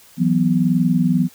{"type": "chord", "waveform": "sine", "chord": "E suspended second", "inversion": "none", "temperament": "equal", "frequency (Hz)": [164.81, 185, 246.9], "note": ["E3", "F#3", "B3"], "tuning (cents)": [0, 0, 0], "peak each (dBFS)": -18, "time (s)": [0.17, 1.29], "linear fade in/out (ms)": 50, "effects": ["white hiss -48 dBFS RMS until 1.34 s"]}